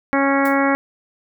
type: harmonic tone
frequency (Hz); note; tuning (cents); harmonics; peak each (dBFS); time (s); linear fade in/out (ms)
275.9; C#4; -8; 1 / 2 / 3 / 4 / 5 / 6 / 7 / 8; -18 / -21 / -23 / -24 / -25 / -26 / -26 / -27; 0.13-0.75; 0
type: noise with exponential decay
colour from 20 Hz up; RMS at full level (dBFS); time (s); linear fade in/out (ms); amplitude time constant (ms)
blue; -31; 0.45-0.61; 5; 33
effects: none